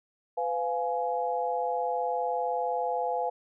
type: chord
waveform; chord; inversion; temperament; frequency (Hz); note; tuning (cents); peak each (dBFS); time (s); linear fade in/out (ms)
sine; F diminished; second; just; 502.9 / 698.5 / 838.1; Cb5 / F5 / Ab5; +31 / 0 / +16; -31; 0.37-3.3; 10
effects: none